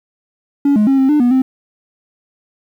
triangle tone with pitch steps, 282.7 / 211.1 / 270.8 / 266 / 298.4 / 243.6 / 261.2 Hz, C#4 / G#3 / C#4 / C4 / D4 / B3 / C4, +34 / +29 / -40 / +29 / +28 / -24 / -3 cents, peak -6 dBFS, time 0.65-1.42 s, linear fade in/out 5 ms, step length 110 ms, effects tanh soft clip ceiling -3 dBFS + 8-bit

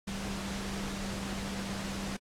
sine tone in noise, 196 Hz, G3, in tune, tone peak -37 dBFS, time 0.07-2.17 s, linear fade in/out 10 ms, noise pink, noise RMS -39 dBFS, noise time 0.07-2.17 s, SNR -1 dB, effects low-pass 8000 Hz 12 dB/octave + AAC 64 kbps

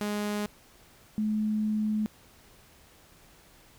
sawtooth / sine tone pair in turn, 207.7 / 214 Hz, G#3 / A3, 0 / -48 cents, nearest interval minor second, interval 52 cents, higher second, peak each -25 dBFS, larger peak neither, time 0.01-0.46 / 1.18-2.06 s, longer second, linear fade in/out 0 ms, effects pink hiss -57 dBFS RMS until 3.78 s

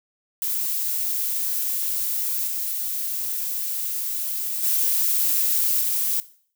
violet noise with level steps, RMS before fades -25 / -27 / -21 / -23 dBFS, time 0.42-6.2 s, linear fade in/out 0 ms, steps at 2.46 / 4.62 / 5.8 s, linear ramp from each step 20 ms, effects noise-tail reverb RT60 0.5 s tail -17 dB re dry

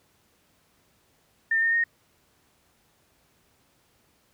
sine tone with pitch steps, 1805 / 1829.1 / 1853.6 Hz, A6 / A#6 / A#6, +44 / -33 / -10 cents, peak -20 dBFS, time 1.51-1.84 s, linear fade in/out 5 ms, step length 110 ms, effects pink hiss -65 dBFS RMS until 4.33 s + high-pass 60 Hz 12 dB/octave

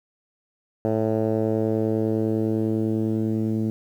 10% pulse tone with low-pass filter sweep, 110 Hz, A2, in tune, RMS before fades -23 dBFS, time 0.85-3.7 s, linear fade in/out 0 ms, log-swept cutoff 620 to 260 Hz, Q 1.6, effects 9-bit

